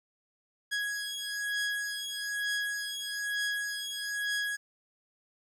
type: beating tone pair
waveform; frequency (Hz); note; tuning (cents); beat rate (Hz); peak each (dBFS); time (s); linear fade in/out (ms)
sawtooth; 1661.2 / 1662.3; G#6 / G#6; 0 / +1; 1.1; -31; 0.71-4.57; 20
effects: low-pass 11000 Hz 12 dB/octave + 11-bit